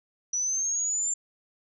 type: linear sweep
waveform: sine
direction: up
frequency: 5860 to 7300 Hz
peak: -25 dBFS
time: 0.33-1.14 s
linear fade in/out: 5 ms
effects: none